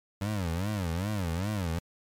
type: tone with vibrato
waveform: 25% pulse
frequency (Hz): 93.6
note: F#2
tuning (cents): +20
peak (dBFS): -25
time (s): 0.21-1.79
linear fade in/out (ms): 5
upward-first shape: sine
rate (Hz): 2.5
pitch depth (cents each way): 240
effects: MP3 96 kbps